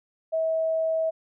sine tone, 645 Hz, E5, 38 cents flat, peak -22 dBFS, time 0.32-1.11 s, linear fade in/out 20 ms, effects none

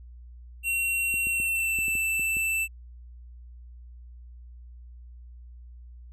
square tone with pitch glide, 2734 to 2658 Hz, F7 to E7, -37 to +14 cents, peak -25 dBFS, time 0.63-2.68 s, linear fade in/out 50 ms, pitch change -49 cents, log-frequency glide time 1.26-1.85 s
clicks, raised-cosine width 3 ms, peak -28 dBFS, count 8, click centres 1.141 / 1.27 / 1.401 / 1.788 / 1.882 / 1.953 / 2.196 / 2.369 s
effects added 60 Hz sine -43 dBFS peak until 6.12 s

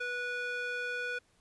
square tone with band-pass filter, 489.9 Hz, B4, 14 cents flat, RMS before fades -36 dBFS, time 0-1.19 s, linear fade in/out 10 ms, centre 1800 Hz, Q 2.3, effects pink hiss -69 dBFS RMS until 1.4 s + resampled to 24000 Hz

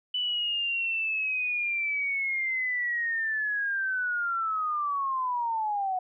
sine linear sweep, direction down, 2990 to 729 Hz, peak -26 dBFS, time 0.14-5.99 s, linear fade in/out 5 ms, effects none

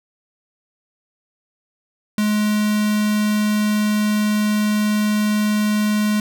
square tone with notch filter, 210.9 Hz, G#3, 27 cents sharp, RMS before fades -18 dBFS, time 2.18-6.2 s, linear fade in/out 2 ms, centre 720 Hz, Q 1.4, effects none

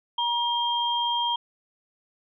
sine tone pair together, 952 / 3202 Hz, A#5 / G7, +36 / +36 cents, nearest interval octave + major sixth, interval 2100 cents, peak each -25 / -26 dBFS, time 0.18-1.36 s, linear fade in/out 5 ms, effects none

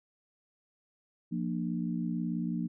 sine chord, Bb major, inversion second, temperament equal with one note detuned, 174.61 / 233.1 / 299.3 Hz, F3 / Bb3 / D4, 0 / 0 / +33 cents, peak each -33 / -34 / -38 dBFS, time 1.31-2.68 s, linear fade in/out 20 ms, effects none

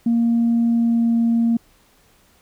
sine tone with pitch glide, 233.1 to 231.6 Hz, A#3 to A#3, 0 to -11 cents, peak -13 dBFS, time 0.06-1.57 s, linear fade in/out 5 ms, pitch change -11 cents, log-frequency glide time 0.7-1.16 s, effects tanh soft clip ceiling -11 dBFS + pink hiss -56 dBFS RMS until 2.41 s

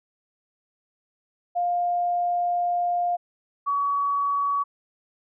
sine tone pair in turn, 704 / 1131.2 Hz, F5 / C#6, +14 / +35 cents, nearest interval minor sixth, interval 821 cents, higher second, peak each -21 dBFS, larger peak neither, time 1.55-3.17 / 3.66-4.64 s, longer first, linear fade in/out 20 ms, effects none

